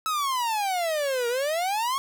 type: exponential two-way sweep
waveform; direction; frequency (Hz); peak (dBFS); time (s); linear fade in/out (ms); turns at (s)
45% pulse; down then up; 1309 to 466.2 to 1112; -24; 0.06-1.98; 0; 1.28
effects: none